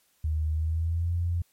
sine tone with pitch glide, 77.78 to 86.3 Hz, D#2 to F2, 0 to -20 cents, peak -24 dBFS, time 0.24-1.42 s, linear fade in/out 5 ms, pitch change +180 cents, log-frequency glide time 0.52-1.13 s, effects white hiss -67 dBFS RMS until 1.52 s + MP3 64 kbps

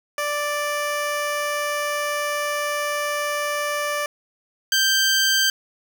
15% pulse tone pair in turn, 587.3 / 1567.9 Hz, D5 / G6, 0 / 0 cents, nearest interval octave + perfect fourth, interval 1700 cents, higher second, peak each -16 / -10 dBFS, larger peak second, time 0.18-4.06 / 4.72-5.5 s, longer first, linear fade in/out 2 ms, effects none

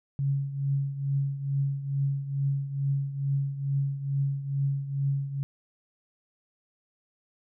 sine tone with tremolo, 138.8 Hz, C#3, 3 cents sharp, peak -22 dBFS, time 0.19-5.43 s, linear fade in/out 0 ms, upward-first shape triangle, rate 2.3 Hz, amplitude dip 75%, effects none

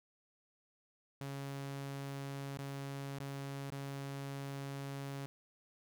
sawtooth tone with dropouts, 138.59 Hz, C#3, in tune, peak -37 dBFS, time 1.21-5.26 s, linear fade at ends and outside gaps 0 ms, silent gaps 2.573-2.588 / 3.187-3.202 / 3.702-3.72 s, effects none

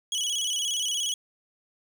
25% pulse tone with vibrato, 3136 Hz, G7, in tune, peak -22 dBFS, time 0.12-1.14 s, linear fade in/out 2 ms, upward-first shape square, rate 17 Hz, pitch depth 87 cents each way, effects none

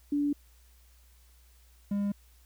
sine / triangle tone pair in turn, 289.1 / 202.1 Hz, D4 / G#3, -27 / -47 cents, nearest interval tritone, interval 620 cents, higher first, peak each -25 dBFS, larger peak neither, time 0.12-0.33 / 1.91-2.12 s, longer neither, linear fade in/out 5 ms, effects added 60 Hz sine -57 dBFS peak until 2.45 s + white hiss -65 dBFS RMS until 2.45 s

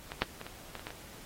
clicks, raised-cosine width 0.3 ms, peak -22 / -10 / -25 / -26 / -25 / -28 / -22 / -28 dBFS, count 8, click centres 0.119 / 0.22 / 0.414 / 0.466 / 0.753 / 0.795 / 0.869 / 0.905 s, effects pink hiss -51 dBFS RMS until 1.25 s + AAC 48 kbps

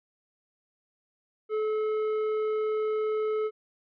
sine tone with tanh clipping, 431.3 Hz, A4, 35 cents flat, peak -27 dBFS, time 1.49-3.51 s, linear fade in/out 50 ms, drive 9 dB, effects none

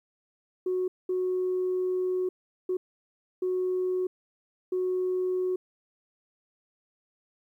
sine tone bursts at uneven times, 367.8 Hz, F#4, 10 cents flat, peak -24 dBFS, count 5, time 0.66-0.88 / 1.09-2.29 / 2.69-2.77 / 3.42-4.07 / 4.72-5.56 s, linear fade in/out 5 ms, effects tanh soft clip ceiling -21 dBFS + 11-bit

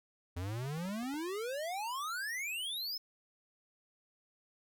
square exponential sweep, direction up, 84.2 to 5320 Hz, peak -37 dBFS, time 0.36-2.98 s, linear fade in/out 10 ms
clicks, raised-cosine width 1 ms, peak -40 dBFS, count 6, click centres 0.655 / 0.776 / 0.854 / 0.89 / 1.031 / 1.141 s
effects none

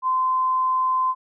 sine tone, 1032 Hz, C6, 24 cents flat, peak -18 dBFS, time 0.02-1.15 s, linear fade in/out 50 ms, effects none

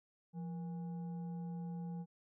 sine tone with frequency modulation, 172.4 Hz, F3, 22 cents flat, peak -40 dBFS, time 0.33-2.06 s, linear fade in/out 50 ms, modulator 647 Hz, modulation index 0.3, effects none

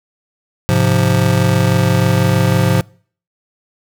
square chord, F minor, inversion first, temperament just, 104.77 / 130.96 / 174.61 Hz, Ab2 / C3 / F3, +16 / +2 / 0 cents, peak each -16 dBFS, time 0.69-2.81 s, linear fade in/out 0 ms, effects noise-tail reverb RT60 0.5 s tail -26 dB re dry

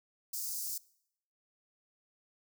white high-pass noise, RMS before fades -38 dBFS, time 0.33-0.78 s, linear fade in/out 5 ms, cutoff 4800 Hz, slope 48 dB/octave, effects noise-tail reverb RT60 0.7 s tail -22 dB re dry

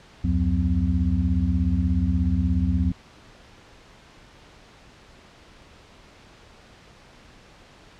sine tone cluster, 70.4 / 87.1 / 182.1 / 256.4 Hz, C#2 / F2 / F#3 / C4, +27 / -4 / -27 / -35 cents, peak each -24 / -23 / -25 / -28 dBFS, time 0.24-2.92 s, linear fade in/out 5 ms, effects pink hiss -50 dBFS RMS until 7.99 s + low-pass 5000 Hz 12 dB/octave

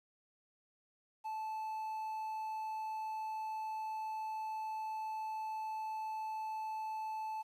triangle tone with quantisation, 873 Hz, A5, 14 cents flat, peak -36 dBFS, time 1.24-7.43 s, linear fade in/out 20 ms, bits 11, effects resampled to 32000 Hz

